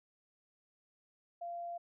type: tone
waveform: sine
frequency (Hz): 690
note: F5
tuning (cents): -21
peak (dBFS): -39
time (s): 1.41-1.78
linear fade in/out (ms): 10
effects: none